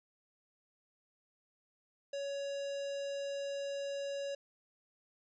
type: tone with notch filter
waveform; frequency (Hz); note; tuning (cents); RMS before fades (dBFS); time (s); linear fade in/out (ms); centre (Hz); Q
square; 560; C#5; +18; -39; 2.13-4.35; 5; 1900; 2
effects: resampled to 16000 Hz